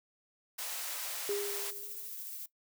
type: high-pass noise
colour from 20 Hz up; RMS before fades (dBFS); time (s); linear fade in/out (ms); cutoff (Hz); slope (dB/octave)
white; -39; 0.58-1.71; 10; 510; 24
type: tone with exponential decay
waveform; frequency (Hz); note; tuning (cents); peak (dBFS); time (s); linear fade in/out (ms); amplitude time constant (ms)
sine; 406.1; G#4; -39; -30; 1.29-2.12; 2; 180
type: noise with tremolo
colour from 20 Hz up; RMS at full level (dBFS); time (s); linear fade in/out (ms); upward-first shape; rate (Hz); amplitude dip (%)
violet; -42; 1.47-2.46; 5; sine; 14; 25
effects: noise-tail reverb RT60 0.1 s tail -17 dB re dry